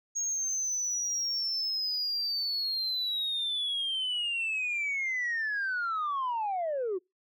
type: linear sweep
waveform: sine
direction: down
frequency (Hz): 6590 to 349.2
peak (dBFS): -27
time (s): 0.15-6.99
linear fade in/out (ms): 20
effects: noise-tail reverb RT60 0.2 s tail -26 dB re dry + tanh soft clip ceiling -26 dBFS